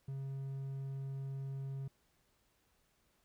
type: tone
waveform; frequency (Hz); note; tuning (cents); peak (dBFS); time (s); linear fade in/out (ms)
triangle; 135.9; C#3; -34; -37; 0.08-1.88; 5
effects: pink hiss -75 dBFS RMS until 3.24 s